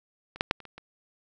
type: clicks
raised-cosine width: 0.3 ms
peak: -27 / -7 / -6 / -30 / -29 / -27 dBFS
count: 6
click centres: 0.36 / 0.409 / 0.511 / 0.603 / 0.653 / 0.78 s
effects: none